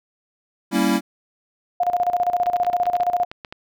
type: chord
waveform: square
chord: G diminished seventh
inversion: none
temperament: equal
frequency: 196 / 233.1 / 277.2 / 329.6 Hz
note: G3 / Bb3 / Db4 / Fb4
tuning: 0 / 0 / 0 / 0 cents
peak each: -23 dBFS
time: 0.71-1.01 s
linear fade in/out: 50 ms
type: tone with tremolo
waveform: sine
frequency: 710 Hz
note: F5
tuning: 28 cents sharp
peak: -15 dBFS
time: 1.8-3.25 s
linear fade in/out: 5 ms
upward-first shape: square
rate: 15 Hz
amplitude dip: 75%
type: clicks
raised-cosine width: 0.3 ms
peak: -18 dBFS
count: 10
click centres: 2.46 / 2.56 / 2.648 / 2.731 / 2.856 / 2.954 / 3.007 / 3.315 / 3.448 / 3.525 s
effects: none